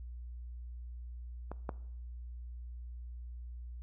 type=clicks; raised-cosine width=1 ms; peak=-27 / -22 dBFS; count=2; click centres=1.516 / 1.692 s; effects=noise-tail reverb RT60 0.7 s tail -19 dB re dry + added 60 Hz sine -42 dBFS peak until 3.82 s